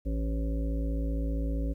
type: harmonic tone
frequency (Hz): 55.3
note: A1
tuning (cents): +9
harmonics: 1 / 3 / 5 / 7 / 9 / 10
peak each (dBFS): -28 / -39 / -36 / -47 / -45 / -44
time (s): 0.05-1.74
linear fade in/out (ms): 20
effects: 11-bit